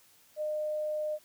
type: tone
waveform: sine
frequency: 609 Hz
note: D#5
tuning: 37 cents flat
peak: -30 dBFS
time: 0.36-1.19 s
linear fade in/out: 50 ms
effects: white hiss -62 dBFS RMS until 1.24 s